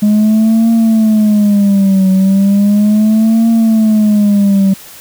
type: tone with vibrato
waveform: sine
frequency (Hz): 207.7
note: G#3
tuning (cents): 0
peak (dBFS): -3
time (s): 0.02-4.74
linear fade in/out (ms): 10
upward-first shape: triangle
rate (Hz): 0.36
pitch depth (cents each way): 170
effects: tanh soft clip ceiling -5 dBFS + white hiss -34 dBFS RMS until 5 s